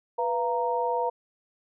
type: tone cluster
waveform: sine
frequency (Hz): 491.8 / 686 / 931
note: B4 / F5 / A#5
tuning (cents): -7 / -31 / -2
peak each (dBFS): -28 / -31 / -27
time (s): 0.18-1.1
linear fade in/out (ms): 10
effects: none